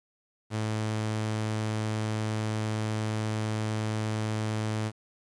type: tone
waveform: sawtooth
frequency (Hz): 108.6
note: A2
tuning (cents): -22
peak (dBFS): -24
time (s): 0.5-4.92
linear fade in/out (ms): 50
effects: resampled to 22050 Hz + 9-bit